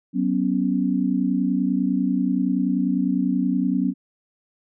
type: chord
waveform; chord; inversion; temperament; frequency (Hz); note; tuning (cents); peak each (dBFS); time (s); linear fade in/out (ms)
sine; F# suspended fourth; none; equal with one note detuned; 187.8 / 246.9 / 277.2; F#3 / B3 / C#4; +26 / 0 / 0; -23; 0.13-3.94; 50
effects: none